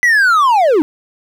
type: linear sweep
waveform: triangle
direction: down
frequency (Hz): 2000 to 276.3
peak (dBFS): -6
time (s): 0.03-0.82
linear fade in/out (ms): 0
effects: 8-bit